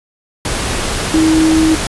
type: tone in noise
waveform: sine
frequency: 318.1 Hz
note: D#4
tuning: 38 cents sharp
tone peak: -8 dBFS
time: 1.14-1.75 s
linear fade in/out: 2 ms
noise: pink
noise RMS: -18 dBFS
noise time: 0.45-1.87 s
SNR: +7 dB
effects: resampled to 24000 Hz